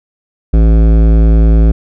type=tone with hard clipping; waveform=sine; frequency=55 Hz; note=A1; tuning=in tune; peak=-6 dBFS; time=0.53-1.72 s; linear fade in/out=10 ms; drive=15 dB; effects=none